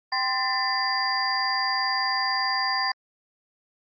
sine tone cluster, 783 / 1038 / 1782 / 2025 / 4779 Hz, G5 / C6 / A6 / B6 / D8, -2 / -14 / +22 / +43 / +29 cents, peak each -30 / -28 / -29 / -34 / -27 dBFS, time 0.12-2.92 s, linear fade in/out 5 ms, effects Opus 24 kbps

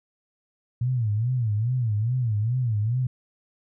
sine tone with vibrato, 115.5 Hz, A#2, 16 cents flat, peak -21 dBFS, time 0.81-3.07 s, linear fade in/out 5 ms, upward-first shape sine, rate 2.4 Hz, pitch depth 190 cents each way, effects none

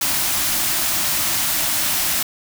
white band-stop noise, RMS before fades -20 dBFS, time 0.01-2.23 s, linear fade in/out 5 ms, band 370 to 560 Hz, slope 96 dB/octave, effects none

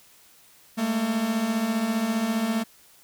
45% pulse beating tone pair, 210.7 / 225.7 Hz, G#3 / A3, +25 / +44 cents, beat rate 15 Hz, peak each -30 / -24 dBFS, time 0.77-2.64 s, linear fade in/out 20 ms, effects white hiss -55 dBFS RMS until 3.03 s

